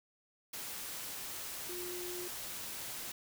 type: tone in noise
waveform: sine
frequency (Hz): 356.2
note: F4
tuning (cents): +34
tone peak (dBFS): -42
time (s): 1.69-2.28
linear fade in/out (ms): 5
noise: white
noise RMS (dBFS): -43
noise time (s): 0.53-3.12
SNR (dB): -2
effects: none